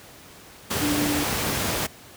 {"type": "tone in noise", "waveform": "sine", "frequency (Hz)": 293.7, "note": "D4", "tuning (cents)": 0, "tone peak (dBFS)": -24, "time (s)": [0.81, 1.24], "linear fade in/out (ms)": 10, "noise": "pink", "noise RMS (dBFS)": -25, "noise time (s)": [0.7, 1.87], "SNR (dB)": -2, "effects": ["pink hiss -46 dBFS RMS until 2.16 s", "high-pass 80 Hz 12 dB/octave"]}